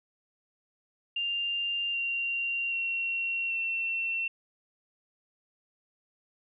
sine tone with pitch steps, 2794 / 2764 / 2733 / 2704 Hz, F7 / F7 / F7 / E7, 0 / -19 / -38 / +43 cents, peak -28 dBFS, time 1.16-4.28 s, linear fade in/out 5 ms, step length 780 ms, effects none

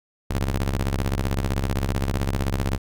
sawtooth ring-modulated tone, 67.6 Hz, C#2, 43 cents flat, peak -15 dBFS, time 0.3-2.78 s, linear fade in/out 10 ms, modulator 26 Hz, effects none

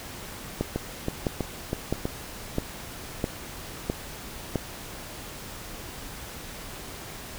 two click trains, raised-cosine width 2 ms, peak -13 / -11 dBFS, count 5 / 7, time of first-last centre 0.76-2.054 / 0.61-4.557 s, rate 3.09 / 1.52 Hz, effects pink hiss -40 dBFS RMS until 7.38 s

